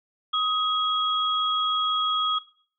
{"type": "tone pair together", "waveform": "sine", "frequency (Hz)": [1258, 3308], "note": ["D#6", "G#7"], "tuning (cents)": [19, -8], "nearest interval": "octave + perfect fourth", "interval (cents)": 1673, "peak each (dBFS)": -24, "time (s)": [0.33, 2.39], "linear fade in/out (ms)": 10, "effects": ["noise-tail reverb RT60 0.5 s tail -19 dB re dry"]}